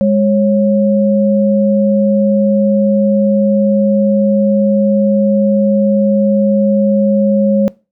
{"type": "tone pair together", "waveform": "sine", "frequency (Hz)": [205.2, 547.4], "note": ["G#3", "C#5"], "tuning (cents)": [-21, -22], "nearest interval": "octave + perfect fourth", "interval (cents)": 1699, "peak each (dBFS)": [-10, -12], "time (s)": [0.01, 7.68], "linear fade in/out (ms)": 0, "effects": ["noise-tail reverb RT60 0.3 s tail -22 dB re dry"]}